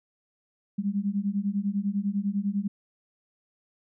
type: beating tone pair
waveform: sine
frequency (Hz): 196 / 206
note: G3 / G#3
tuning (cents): 0 / -14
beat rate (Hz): 10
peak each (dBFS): -28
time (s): 0.78-2.68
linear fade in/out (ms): 10
effects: none